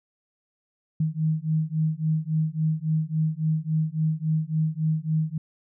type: beating tone pair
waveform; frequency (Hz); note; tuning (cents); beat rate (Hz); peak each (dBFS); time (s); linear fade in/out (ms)
sine; 155.56 / 159.16; D#3 / D#3; 0 / +40; 3.6; -25; 1-5.38; 5
effects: none